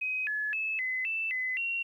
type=tone with pitch steps; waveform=sine; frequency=2523 / 1708 / 2605 / 2030 / 2652 / 2023 / 2742 Hz; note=D#7 / G#6 / E7 / B6 / E7 / B6 / F7; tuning=+23 / +48 / -21 / +47 / +10 / +41 / -32 cents; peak=-29 dBFS; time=0.01-1.83 s; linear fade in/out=10 ms; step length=260 ms; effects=11-bit